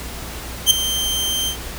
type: tone with ADSR envelope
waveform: sawtooth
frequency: 3136 Hz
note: G7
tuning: in tune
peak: -3 dBFS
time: 0.66-1.57 s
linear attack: 46 ms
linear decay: 8 ms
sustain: -13 dB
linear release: 96 ms
effects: added 60 Hz sine -33 dBFS peak until 1.78 s + pink hiss -32 dBFS RMS until 1.78 s